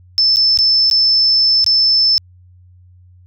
sine tone with dropouts, 5274 Hz, E8, in tune, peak -9 dBFS, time 0.18-2.18 s, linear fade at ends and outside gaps 0 ms, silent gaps 0.36-0.369 / 0.574-0.588 / 0.9-0.912 / 1.643-1.664 s, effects added 90 Hz sine -42 dBFS peak until 3.26 s

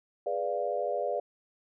sine chord, G# diminished seventh, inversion none, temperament equal, 415.3 / 493.9 / 587.3 / 698.5 Hz, G#4 / B4 / D5 / F5, 0 / 0 / 0 / 0 cents, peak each -36 / -34 / -32 / -34 dBFS, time 0.26-1.2 s, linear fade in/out 5 ms, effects none

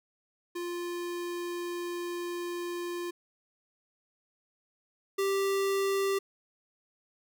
square tone pair in turn, 349.2 / 392 Hz, F4 / G4, 0 / 0 cents, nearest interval major second, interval 200 cents, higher second, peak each -34 / -27 dBFS, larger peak second, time 0.55-3.11 / 5.18-6.19 s, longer first, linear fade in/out 10 ms, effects none

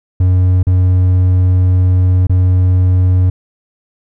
triangle tone with dropouts, 91.6 Hz, F#2, 17 cents flat, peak -5 dBFS, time 0.2-3.3 s, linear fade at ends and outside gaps 5 ms, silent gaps 0.63-0.668 / 2.27-2.295 s, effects none

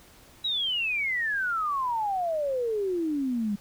sine exponential sweep, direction down, 3919 to 197.7 Hz, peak -25 dBFS, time 0.44-3.56 s, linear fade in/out 10 ms, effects pink hiss -54 dBFS RMS until 3.6 s

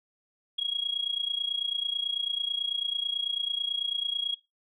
sine tone with amplitude modulation, 3300 Hz, G#7, 12 cents flat, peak -23 dBFS, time 0.58-4.35 s, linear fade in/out 10 ms, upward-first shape sine, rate 29.1 Hz, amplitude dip 85%, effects noise-tail reverb RT60 0.2 s tail -19 dB re dry + tanh soft clip ceiling -20 dBFS

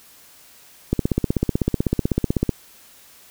click train, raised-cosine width 3 ms, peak -5 dBFS, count 26, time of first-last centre 0.93-2.493 s, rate 16 Hz, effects white hiss -49 dBFS RMS until 3.3 s

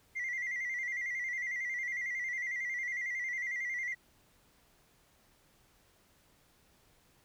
sine tone with vibrato, 2025 Hz, B6, 43 cents sharp, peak -32 dBFS, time 0.15-3.95 s, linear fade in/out 20 ms, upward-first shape square, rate 11 Hz, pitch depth 62 cents each way, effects tanh soft clip ceiling -31 dBFS + pink hiss -67 dBFS RMS until 7.24 s

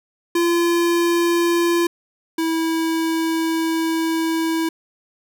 square tone pair in turn, 342.5 / 325.8 Hz, F4 / E4, -34 / -20 cents, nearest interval minor second, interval 86 cents, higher first, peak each -16 / -19 dBFS, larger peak first, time 0.35-1.87 / 2.38-4.69 s, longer second, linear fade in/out 5 ms, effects none

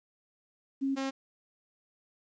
sine / sawtooth tone pair in turn, 271.5 / 269.2 Hz, C#4 / C4, -36 / +49 cents, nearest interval unison, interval 15 cents, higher first, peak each -27 dBFS, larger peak neither, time 0.81-0.96 / 0.96-1.11 s, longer neither, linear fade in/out 20 ms, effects resampled to 16000 Hz + 11-bit

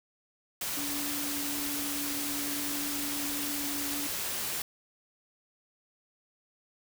sine tone in noise, 287.7 Hz, D4, 36 cents flat, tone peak -37 dBFS, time 0.77-4.07 s, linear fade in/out 2 ms, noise white, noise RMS -34 dBFS, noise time 0.61-4.62 s, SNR -6 dB, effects none

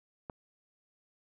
click, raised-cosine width 1 ms, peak -26 dBFS, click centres 0.298 s, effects none

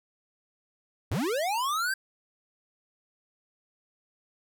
square linear sweep, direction up, 69.3 to 1600 Hz, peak -27 dBFS, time 1.11-1.94 s, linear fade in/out 5 ms, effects none

